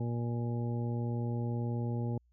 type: harmonic tone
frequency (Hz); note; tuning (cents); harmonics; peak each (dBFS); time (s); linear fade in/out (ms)
118.6; A#2; +30; 1 / 2 / 3 / 4 / 5 / 7; -32 / -38 / -43 / -45 / -50 / -48; 0-2.18; 5
effects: added 60 Hz sine -65 dBFS peak until 2.32 s